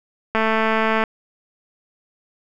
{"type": "click train", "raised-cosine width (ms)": 0.5, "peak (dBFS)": -5, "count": 153, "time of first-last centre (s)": [0.35, 1.038], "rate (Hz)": 221, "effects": []}